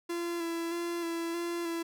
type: tone with vibrato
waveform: 45% pulse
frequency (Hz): 338.7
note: E4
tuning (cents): +47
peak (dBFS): -32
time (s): 0.09-1.83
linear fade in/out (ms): 10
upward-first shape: square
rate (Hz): 1.6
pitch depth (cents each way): 21
effects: none